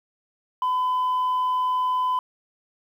sine tone, 1009 Hz, B5, 37 cents sharp, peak -18 dBFS, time 0.62-2.19 s, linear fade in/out 2 ms, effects tanh soft clip ceiling -19 dBFS + 9-bit

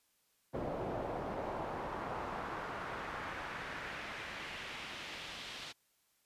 brown noise with band-pass filter sweep, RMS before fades -42 dBFS, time 0.53-5.73 s, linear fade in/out 20 ms, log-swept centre 550 to 3800 Hz, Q 1.4, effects white hiss -75 dBFS RMS until 6.25 s + resampled to 32000 Hz

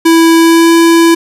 square tone with pitch glide, 329.6 to 333.4 Hz, E4 to E4, 0 to +20 cents, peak -4 dBFS, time 0.05-1.15 s, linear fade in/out 10 ms, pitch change +20 cents, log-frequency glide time 0.35-0.73 s, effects resampled to 32000 Hz + 7-bit

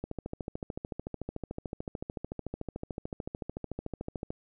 click train, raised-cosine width 2 ms, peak -22 dBFS, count 59, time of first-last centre 0.04-4.305 s, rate 13.6 Hz, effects none

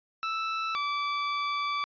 sawtooth tone pair in turn, 1318.5 / 1157.9 Hz, E6 / D6, 0 / -25 cents, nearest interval major second, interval 225 cents, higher first, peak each -25 / -24 dBFS, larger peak second, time 0.23-0.75 / 0.75-1.84 s, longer second, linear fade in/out 0 ms, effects resampled to 11025 Hz

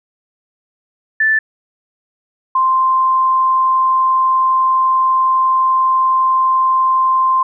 sine tone pair in turn, 1758 / 1045.3 Hz, A6 / C6, -2 / -2 cents, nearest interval major sixth, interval 900 cents, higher first, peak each -10 dBFS, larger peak neither, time 1.2-1.39 / 2.55-7.43 s, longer second, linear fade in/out 5 ms, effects none

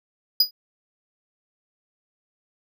square tone with exponential decay, 4928 Hz, D#8, 17 cents flat, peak -11 dBFS, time 0.4-0.51 s, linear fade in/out 5 ms, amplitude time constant 23 ms, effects none

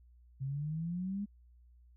sine exponential sweep, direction up, 131.1 to 207.8 Hz, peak -34 dBFS, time 0.4-1.26 s, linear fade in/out 20 ms, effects added 60 Hz sine -58 dBFS peak until 1.96 s

